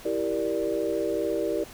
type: chord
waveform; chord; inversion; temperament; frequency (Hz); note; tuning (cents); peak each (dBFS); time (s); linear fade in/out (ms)
sine; E half-diminished seventh; none; equal; 329.6 / 392 / 466.2 / 587.3; E4 / G4 / Bb4 / D5; 0 / 0 / 0 / 0; -30; 0.05-1.64; 5
effects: pink hiss -46 dBFS RMS until 1.73 s